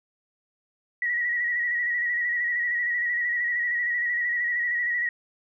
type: tone with vibrato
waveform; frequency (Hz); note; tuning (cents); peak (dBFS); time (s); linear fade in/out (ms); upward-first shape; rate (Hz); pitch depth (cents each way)
sine; 1922; B6; -48; -23; 1.02-5.09; 2; square; 13; 32
effects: none